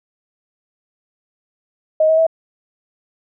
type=tone with pitch steps; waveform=sine; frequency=627 / 638.3 / 649.9 Hz; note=D#5 / D#5 / E5; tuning=+13 / +44 / -25 cents; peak=-10 dBFS; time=2-2.267 s; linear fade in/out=5 ms; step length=89 ms; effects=none